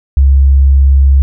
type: tone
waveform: sine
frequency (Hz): 68.2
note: C#2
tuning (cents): -28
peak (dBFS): -3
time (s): 0.17-1.22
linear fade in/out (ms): 0
effects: none